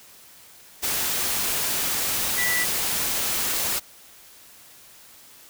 sine tone in noise, 1967 Hz, B6, 7 cents flat, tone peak -23 dBFS, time 2.37-2.65 s, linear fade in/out 20 ms, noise white, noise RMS -25 dBFS, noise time 0.82-3.8 s, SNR -1 dB, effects white hiss -49 dBFS RMS until 5.49 s

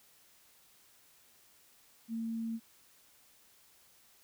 sine tone, 226.8 Hz, A#3, 47 cents flat, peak -34 dBFS, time 2.08-2.6 s, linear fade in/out 50 ms, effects white hiss -64 dBFS RMS until 4.23 s

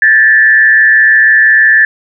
sine tone with frequency modulation, 1751 Hz, A6, 9 cents flat, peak -3 dBFS, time 0.02-1.85 s, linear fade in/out 2 ms, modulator 124 Hz, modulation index 0.66, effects none

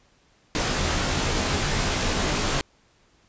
pink noise with comb filter, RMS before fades -24 dBFS, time 0.55-2.61 s, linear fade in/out 0 ms, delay 18 ms, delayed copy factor -0.75, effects pink hiss -61 dBFS RMS until 3.28 s + resampled to 16000 Hz

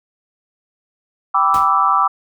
sine chord, E minor seventh, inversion first, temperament equal with one note detuned, 784 / 987.8 / 1168.6 / 1318.5 Hz, G5 / B5 / D6 / E6, 0 / 0 / -9 / 0 cents, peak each -20 / -19 / -14 / -18 dBFS, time 1.34-2.08 s, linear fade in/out 10 ms
pink noise with exponential decay, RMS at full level -25 dBFS, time 1.54-1.74 s, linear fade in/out 2 ms, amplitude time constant 42 ms
effects none

